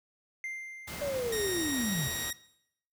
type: tone with exponential decay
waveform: triangle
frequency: 2093 Hz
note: C7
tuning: in tune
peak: -32 dBFS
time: 0.44-2.1 s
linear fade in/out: 1 ms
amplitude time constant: 360 ms
type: noise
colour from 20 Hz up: pink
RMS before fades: -40 dBFS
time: 0.87-2.31 s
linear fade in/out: 10 ms
type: linear sweep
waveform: sine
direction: down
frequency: 587.3 to 123.47 Hz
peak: -30 dBFS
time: 1.01-2.08 s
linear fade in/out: 10 ms
type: tone with pitch glide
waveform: 10% pulse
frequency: 1864.7 to 1886.4 Hz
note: A#6 to A#6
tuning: 0 to +20 cents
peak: -24 dBFS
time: 1.32-2.33 s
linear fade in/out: 5 ms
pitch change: +20 cents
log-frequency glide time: 1.5-1.95 s
effects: noise-tail reverb RT60 0.7 s tail -18 dB re dry + high-pass 60 Hz 12 dB/octave